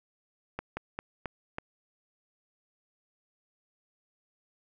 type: slowing click train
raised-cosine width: 0.5 ms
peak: -19 dBFS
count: 5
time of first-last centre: 0.59-1.584 s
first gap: 180 ms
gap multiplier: 1.22
effects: none